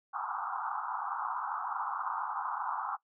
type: band-pass noise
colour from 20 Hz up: pink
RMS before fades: -36 dBFS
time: 0.13-2.97 s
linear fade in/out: 20 ms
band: 780 to 1400 Hz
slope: 96 dB/octave
effects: noise-tail reverb RT60 0.1 s tail -20 dB re dry